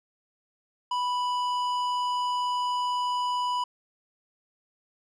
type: tone with tanh clipping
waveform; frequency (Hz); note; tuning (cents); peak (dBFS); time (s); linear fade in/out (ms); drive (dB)
sine; 987.8; B5; 0; -27; 0.91-3.64; 5; 12
effects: none